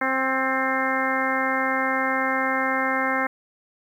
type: harmonic tone with a mistuned harmonic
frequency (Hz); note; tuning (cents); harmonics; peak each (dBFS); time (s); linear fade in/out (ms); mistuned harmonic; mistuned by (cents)
264; C4; +16; 1 / 2 / 3 / 4 / 5 / 6 / 7 / 8; -29 / -29 / -29 / -29 / -29 / -29 / -29 / -29; 0.01-3.27; 5; 7; -28
effects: 9-bit

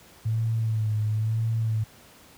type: tone with vibrato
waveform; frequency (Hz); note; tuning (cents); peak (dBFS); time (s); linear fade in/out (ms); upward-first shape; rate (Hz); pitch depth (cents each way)
sine; 110; A2; 0; -22; 0.25-1.84; 10; sine; 1; 50
effects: pink hiss -52 dBFS RMS until 2.37 s + high-pass 60 Hz 12 dB/octave

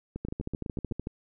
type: two click trains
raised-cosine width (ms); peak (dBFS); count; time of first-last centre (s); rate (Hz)
3; -22 / -20; 7 / 12; 0.16-0.913 / 0.25-1.071; 7.97 / 13.4
effects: none

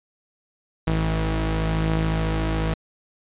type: tone pair together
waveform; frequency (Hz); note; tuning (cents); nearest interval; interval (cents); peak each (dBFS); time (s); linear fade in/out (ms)
sawtooth; 53.98 / 161; A1 / E3; -32 / -41; octave + perfect fifth; 1891; -19 / -20; 0.87-2.74; 5
effects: resampled to 8000 Hz

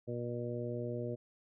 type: harmonic tone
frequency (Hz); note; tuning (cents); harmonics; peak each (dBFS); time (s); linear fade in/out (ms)
120.3; B2; -45; 1 / 2 / 3 / 4 / 5; -40 / -43 / -42 / -42 / -44; 0.07-1.16; 20
effects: none

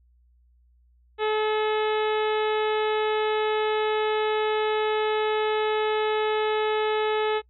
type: harmonic tone with a mistuned harmonic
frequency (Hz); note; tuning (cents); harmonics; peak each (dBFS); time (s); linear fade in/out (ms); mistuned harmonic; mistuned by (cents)
430; A4; -40; 1 / 2 / 3 / 4 / 5 / 6 / 7 / 8 / 9; -23 / -29 / -33 / -35 / -37 / -39 / -40 / -41 / -42; 1.18-7.42; 50; 9; -20
effects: noise-tail reverb RT60 0.1 s tail -26 dB re dry + added 60 Hz sine -57 dBFS peak until 7.49 s

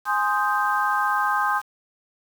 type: chord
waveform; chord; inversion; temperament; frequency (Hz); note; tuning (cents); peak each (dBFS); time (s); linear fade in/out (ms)
sine; Ab major seventh; none; equal; 830.6 / 1046.5 / 1244.5 / 1568; Ab5 / C6 / Eb6 / G6; 0 / 0 / 0 / 0; -25; 0.05-1.62; 50
effects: 7-bit

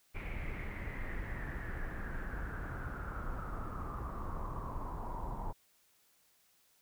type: noise with low-pass filter sweep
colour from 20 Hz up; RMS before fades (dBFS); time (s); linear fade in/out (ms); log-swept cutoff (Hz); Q
brown; -40; 0.14-5.53; 20; 2300 to 920; 7
effects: white hiss -70 dBFS RMS until 6.81 s

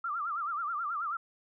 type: tone with vibrato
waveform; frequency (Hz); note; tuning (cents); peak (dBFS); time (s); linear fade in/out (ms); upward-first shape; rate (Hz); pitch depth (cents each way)
sine; 1273; D#6; +39; -31; 0.04-1.17; 5; sine; 9.3; 160
effects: none

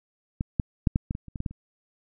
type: clicks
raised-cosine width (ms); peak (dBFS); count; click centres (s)
5; -14 / -10 / -7 / -9 / -15 / -20 / -30 / -22 / -17 / -16 / -29; 11; 0.409 / 0.598 / 0.872 / 0.959 / 1.109 / 1.151 / 1.283 / 1.358 / 1.404 / 1.462 / 1.51
effects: none

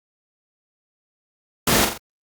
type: noise with echo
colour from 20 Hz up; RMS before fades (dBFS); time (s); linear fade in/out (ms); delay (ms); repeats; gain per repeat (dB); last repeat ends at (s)
pink; -17; 1.67-1.85; 5; 43; 3; -6; 1.979
effects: high-pass 80 Hz 12 dB/octave + Opus 48 kbps

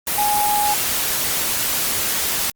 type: tone in noise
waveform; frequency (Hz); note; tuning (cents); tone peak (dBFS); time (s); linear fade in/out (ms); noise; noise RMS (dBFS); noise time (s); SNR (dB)
sine; 830.6; G#5; 0; -17; 0.18-0.74; 2; white; -21; 0.07-2.5; +1
effects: Opus 24 kbps

